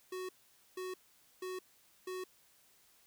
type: tone bursts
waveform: square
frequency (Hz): 370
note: F#4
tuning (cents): 0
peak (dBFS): -40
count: 4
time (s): 0.12-2.24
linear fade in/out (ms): 5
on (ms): 170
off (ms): 480
effects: white hiss -67 dBFS RMS until 3.06 s